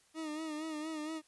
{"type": "tone with vibrato", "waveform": "40% pulse", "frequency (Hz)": 310.9, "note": "D#4", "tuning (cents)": -1, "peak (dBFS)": -37, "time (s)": [0.14, 1.22], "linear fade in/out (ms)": 50, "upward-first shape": "sine", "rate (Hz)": 4.3, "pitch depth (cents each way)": 61, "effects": ["white hiss -68 dBFS RMS until 1.27 s", "resampled to 24000 Hz"]}